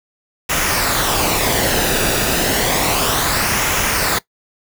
pink noise with flanger, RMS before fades -17 dBFS, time 0.49-4.19 s, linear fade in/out 10 ms, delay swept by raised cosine 0.23 to 0.95 ms, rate 0.31 Hz, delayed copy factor -0.5, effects noise-tail reverb RT60 0.1 s tail -19 dB re dry

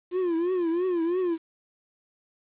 triangle tone with vibrato, 349.2 Hz, F4, in tune, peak -21 dBFS, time 0.11-1.38 s, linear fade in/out 50 ms, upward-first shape triangle, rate 3 Hz, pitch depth 140 cents each way, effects resampled to 8000 Hz + 9-bit

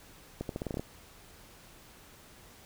accelerating click train, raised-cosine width 2 ms, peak -21 dBFS, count 9, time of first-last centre 0.41-0.795 s, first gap 82 ms, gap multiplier 0.84, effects pink hiss -55 dBFS RMS until 2.65 s

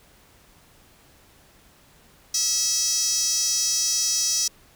sawtooth tone with high-pass filter, 649 Hz, E5, 27 cents flat, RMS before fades -23 dBFS, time 2.34-4.48 s, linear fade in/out 5 ms, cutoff 5600 Hz, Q 6, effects pink hiss -55 dBFS RMS until 4.75 s

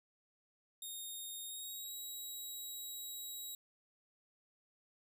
10% pulse tone with pitch glide, 3702 to 3855 Hz, A#7 to B7, -13 to -43 cents, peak -37 dBFS, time 0.82-3.55 s, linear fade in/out 2 ms, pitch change +70 cents, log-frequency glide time 1.45-1.96 s, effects none

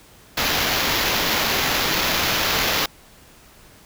violet noise with sample-and-hold, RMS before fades -21 dBFS, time 0.37-2.86 s, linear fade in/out 5 ms, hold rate 8820 Hz, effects pink hiss -49 dBFS RMS until 3.85 s

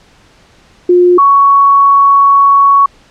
sine tone pair in turn, 356.1 / 1115.9 Hz, F4 / C#6, +34 / +11 cents, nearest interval octave + minor sixth, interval 1977 cents, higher second, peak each -3 dBFS, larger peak neither, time 0.89-1.18 / 1.18-2.86 s, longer second, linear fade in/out 5 ms, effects pink hiss -45 dBFS RMS until 3.1 s + low-pass 6000 Hz 12 dB/octave

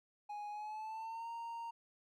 triangle tone with pitch glide, 830.6 to 926.9 Hz, G#5 to A#5, 0 to -10 cents, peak -40 dBFS, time 0.29-1.71 s, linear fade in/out 10 ms, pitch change +190 cents, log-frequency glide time 0.5-1.29 s, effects none

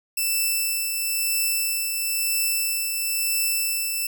5% pulse tone with tremolo, 2648 Hz, E7, 7 cents sharp, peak -11 dBFS, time 0.17-4.07 s, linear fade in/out 5 ms, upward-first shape triangle, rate 1 Hz, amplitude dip 40%, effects none

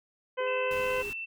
harmonic tone, 510 Hz, C5, 44 cents flat, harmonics 1 / 2 / 3 / 4 / 5 / 6, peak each -29 / -35 / -39 / -41 / -43 / -45 dBFS, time 0.37-1.03 s, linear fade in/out 20 ms
sine tone, 409.6 Hz, G#4, 24 cents flat, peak -38 dBFS, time 0.4-1.1 s, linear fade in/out 5 ms
sine tone with pitch glide, 2637 to 2678 Hz, E7 to E7, 0 to +27 cents, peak -34 dBFS, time 0.46-1.26 s, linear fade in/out 20 ms, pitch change +27 cents, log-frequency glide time 0.64-1.11 s
pink band-stop noise, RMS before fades -45 dBFS, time 0.71-1.13 s, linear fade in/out 0 ms, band 420 to 730 Hz, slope 96 dB/octave
effects none

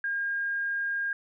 sine tone, 1616 Hz, G#6, 48 cents flat, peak -27 dBFS, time 0.04-1.13 s, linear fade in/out 2 ms, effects none

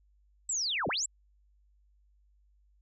sine linear two-way sweep, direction down then up, 7970 to 92.5 to 7970 Hz, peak -29 dBFS, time 0.49-1.06 s, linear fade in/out 5 ms, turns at 0.88 s, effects added 50 Hz sine -63 dBFS peak until 2.81 s

